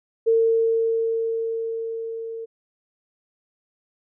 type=tone with level ramp; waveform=sine; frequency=453.8 Hz; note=A#4; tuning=47 cents flat; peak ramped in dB=-14 to -30 dBFS; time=0.26-2.46 s; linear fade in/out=20 ms; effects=none